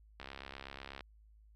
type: click train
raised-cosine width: 0.3 ms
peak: -29 dBFS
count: 56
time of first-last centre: 0.2-1.008 s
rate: 68.1 Hz
effects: added 53 Hz sine -59 dBFS peak until 1.55 s